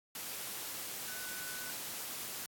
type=tone in noise; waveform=sine; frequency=1494 Hz; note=F#6; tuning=16 cents sharp; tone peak=-46 dBFS; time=1.08-1.71 s; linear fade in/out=2 ms; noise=white; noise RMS=-42 dBFS; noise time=0.15-2.46 s; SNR=-7 dB; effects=high-pass 100 Hz 12 dB/octave + AAC 64 kbps